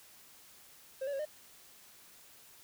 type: tone with pitch steps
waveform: triangle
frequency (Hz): 531 / 570 / 546 / 607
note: C5 / C#5 / C#5 / D#5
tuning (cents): +25 / +48 / -26 / -43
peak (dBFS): -32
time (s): 1.01-1.254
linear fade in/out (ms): 10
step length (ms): 61
effects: white hiss -58 dBFS RMS until 2.63 s